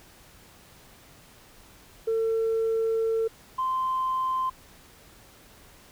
sine tone pair in turn, 450 / 1039.2 Hz, A4 / C6, +39 / -12 cents, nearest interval octave + major second, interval 1449 cents, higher second, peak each -21 / -23 dBFS, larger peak first, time 2.07-3.28 / 3.58-4.5 s, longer first, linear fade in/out 10 ms, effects tanh soft clip ceiling -20 dBFS + pink hiss -53 dBFS RMS until 5.91 s

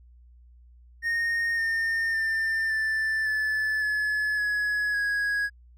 triangle tone with pitch steps, 1849 / 1820.4 / 1792.2 / 1764.5 / 1737.2 / 1710.3 / 1683.8 / 1657.8 Hz, A#6 / A#6 / A6 / A6 / A6 / A6 / G#6 / G#6, -15 / -42 / +31 / +4 / -23 / -50 / +23 / -4 cents, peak -22 dBFS, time 1.02-5.5 s, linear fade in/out 50 ms, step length 560 ms, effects added 60 Hz sine -50 dBFS peak until 5.77 s

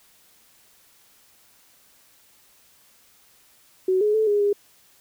sine tone with pitch steps, 373.9 / 420.8 / 437 / 411.9 / 407.5 Hz, F#4 / G#4 / A4 / G#4 / G#4, +18 / +23 / -12 / -14 / -33 cents, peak -17 dBFS, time 3.88-4.53 s, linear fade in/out 5 ms, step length 130 ms, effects white hiss -57 dBFS RMS until 5 s

